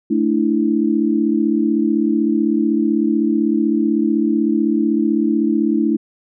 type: chord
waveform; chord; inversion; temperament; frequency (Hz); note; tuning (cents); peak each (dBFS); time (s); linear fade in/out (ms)
sine; A suspended fourth; none; equal; 220 / 293.7 / 329.6; A3 / D4 / E4; 0 / 0 / 0; -18; 0.1-5.97; 10
effects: none